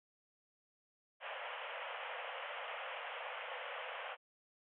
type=band-pass noise; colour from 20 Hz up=pink; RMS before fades=-45 dBFS; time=1.2-4.17 s; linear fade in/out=50 ms; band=490 to 3200 Hz; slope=96 dB/octave; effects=none